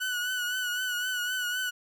30% pulse tone with vibrato, 1480 Hz, F#6, in tune, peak -26 dBFS, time 0-1.71 s, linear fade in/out 20 ms, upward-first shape triangle, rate 3.9 Hz, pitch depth 51 cents each way, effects none

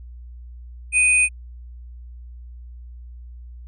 sine tone pair together, 2489 / 8870 Hz, D#7 / C#9, 0 / 0 cents, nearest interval octave + minor seventh, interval 2200 cents, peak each -14 / -21 dBFS, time 0.92-1.29 s, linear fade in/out 50 ms, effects added 60 Hz sine -36 dBFS peak until 3.67 s

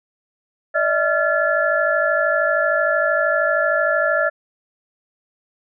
sine tone cluster, 591 / 644 / 1379 / 1721 Hz, D5 / E5 / F6 / A6, +11 / -41 / -22 / -39 cents, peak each -21 dBFS, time 0.74-4.3 s, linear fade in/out 20 ms, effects none

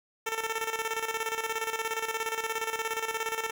10% pulse tone with tremolo, 447.6 Hz, A4, 30 cents sharp, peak -20 dBFS, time 0.26-3.51 s, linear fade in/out 10 ms, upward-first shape square, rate 17 Hz, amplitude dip 65%, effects none

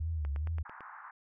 sine tone with vibrato, 76 Hz, D#2, 40 cents flat, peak -31 dBFS, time 0-0.63 s, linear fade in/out 10 ms, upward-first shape sine, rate 2.4 Hz, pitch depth 140 cents each way
click train, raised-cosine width 0.5 ms, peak -31 dBFS, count 6, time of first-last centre 0.25-0.807 s, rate 8.98 Hz
pink band-pass noise, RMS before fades -49 dBFS, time 0.65-1.11 s, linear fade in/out 5 ms, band 880 to 1700 Hz, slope 48 dB/octave
effects none

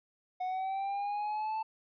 triangle linear sweep, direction up, 732 to 885 Hz, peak -30 dBFS, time 0.4-1.63 s, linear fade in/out 10 ms, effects resampled to 11025 Hz

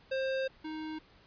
square tone pair in turn, 530 / 312.2 Hz, C5 / D#4, +22 / +6 cents, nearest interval major sixth, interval 916 cents, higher first, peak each -31 / -38 dBFS, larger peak first, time 0.11-0.48 / 0.64-0.99 s, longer first, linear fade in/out 10 ms, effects pink hiss -61 dBFS RMS until 1.26 s + resampled to 11025 Hz

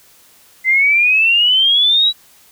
sine exponential sweep, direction up, 2046 to 3929 Hz, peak -9 dBFS, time 0.64-2.13 s, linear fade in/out 50 ms, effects white hiss -48 dBFS RMS until 2.51 s

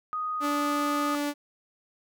sine tone with pitch glide, 1244.5 to 1235.2 Hz, D#6 to D#6, 0 to -13 cents, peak -28 dBFS, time 0.13-1.15 s, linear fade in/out 0 ms, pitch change -13 cents, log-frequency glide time 0.33-0.71 s
sawtooth tone, 290.3 Hz, D4, 20 cents flat, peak -23 dBFS, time 0.4-1.34 s, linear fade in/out 50 ms
effects none

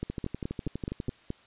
two click trains, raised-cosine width 3 ms, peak -20 / -19 dBFS, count 13 / 7, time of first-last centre 0.1-1.084 / 0.03-1.304 s, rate 12.2 / 4.71 Hz, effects white hiss -58 dBFS RMS until 1.46 s + resampled to 8000 Hz

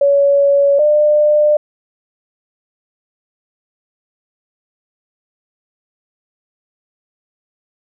sine tone pair in turn, 563 / 599 Hz, C#5 / D5, +27 / +34 cents, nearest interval minor second, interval 107 cents, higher second, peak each -8 dBFS, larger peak neither, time 0.01-0.79 / 0.79-1.57 s, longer neither, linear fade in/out 5 ms, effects none

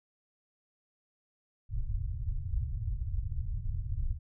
pink low-pass noise, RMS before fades -33 dBFS, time 1.69-4.19 s, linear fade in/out 50 ms, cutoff 120 Hz, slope 48 dB/octave, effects none

